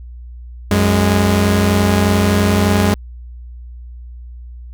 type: tone pair together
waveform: sawtooth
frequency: 91.6 / 206.4 Hz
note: F#2 / G#3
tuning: -17 / -10 cents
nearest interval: octave + major second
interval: 1407 cents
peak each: -10 dBFS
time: 0.71-2.94 s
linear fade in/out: 0 ms
effects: added 60 Hz sine -30 dBFS peak until 4.73 s